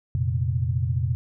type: chord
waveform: sine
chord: F suspended fourth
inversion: none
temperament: just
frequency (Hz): 87.31 / 116.41 / 130.96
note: F2 / Bb2 / C3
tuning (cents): 0 / -2 / +2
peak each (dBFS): -26 / -25 / -26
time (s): 0.15-1.15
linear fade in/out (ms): 0
effects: none